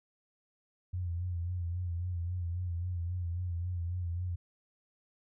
sine tone with vibrato, 87.8 Hz, F2, 10 cents sharp, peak -32 dBFS, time 0.93-4.36 s, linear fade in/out 10 ms, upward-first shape sine, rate 3.7 Hz, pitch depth 61 cents each way, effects none

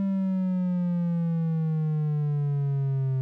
triangle exponential sweep, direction down, 196.6 to 130.81 Hz, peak -21 dBFS, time 0-3.21 s, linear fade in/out 0 ms, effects none

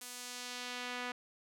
sawtooth tone with band-pass filter sweep, 246.9 Hz, B3, in tune, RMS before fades -43 dBFS, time 0.01-1.12 s, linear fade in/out 5 ms, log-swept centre 10000 to 1900 Hz, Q 0.84, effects none

